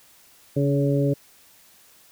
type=harmonic tone with a mistuned harmonic; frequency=140.6 Hz; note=C#3; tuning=25 cents sharp; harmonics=1 / 2 / 3 / 4; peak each=-21 / -24 / -26 / -27 dBFS; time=0.56-1.14 s; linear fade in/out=10 ms; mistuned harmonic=2; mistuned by=+17 cents; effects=white hiss -54 dBFS RMS until 2.11 s